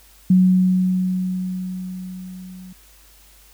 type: tone with level ramp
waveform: sine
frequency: 184.5 Hz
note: F#3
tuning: 5 cents flat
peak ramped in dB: -9 to -36 dBFS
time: 0.3-2.73 s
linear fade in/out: 5 ms
effects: added 50 Hz sine -51 dBFS peak until 3.53 s + white hiss -51 dBFS RMS until 3.53 s